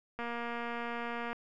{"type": "click train", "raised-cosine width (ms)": 0.5, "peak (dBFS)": -24, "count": 270, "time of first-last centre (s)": [0.19, 1.33], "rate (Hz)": 236, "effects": []}